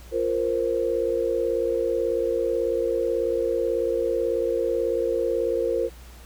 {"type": "chord", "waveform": "sine", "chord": "F suspended fourth", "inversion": "none", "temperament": "just", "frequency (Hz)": [349.2, 465.6, 523.8], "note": ["F4", "Bb4", "C5"], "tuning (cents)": [0, -2, 2], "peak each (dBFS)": [-28, -24, -26], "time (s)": [0.11, 5.9], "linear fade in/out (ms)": 50, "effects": ["added 60 Hz sine -43 dBFS peak until 6.25 s", "pink hiss -50 dBFS RMS until 6.25 s"]}